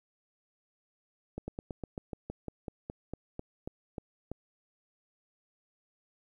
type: slowing click train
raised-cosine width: 2 ms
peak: -24 dBFS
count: 16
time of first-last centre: 1.38-4.316 s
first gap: 100 ms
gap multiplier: 1.09
effects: 11-bit